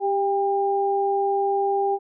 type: tone pair together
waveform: sine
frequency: 394.6 / 799.1 Hz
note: G4 / G5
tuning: +11 / +33 cents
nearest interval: octave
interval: 1222 cents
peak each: -22 dBFS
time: 0-1.99 s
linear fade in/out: 50 ms
effects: none